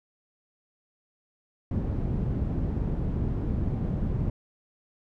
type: low-pass noise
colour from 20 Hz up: white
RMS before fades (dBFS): -28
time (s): 1.71-4.3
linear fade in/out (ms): 2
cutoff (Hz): 160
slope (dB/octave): 12
effects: none